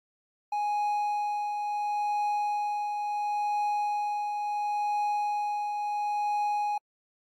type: tone with tremolo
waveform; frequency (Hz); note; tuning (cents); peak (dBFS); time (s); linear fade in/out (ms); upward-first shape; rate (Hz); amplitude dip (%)
triangle; 830.6; G#5; 0; -23; 0.52-6.78; 5; triangle; 0.72; 40
effects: AAC 64 kbps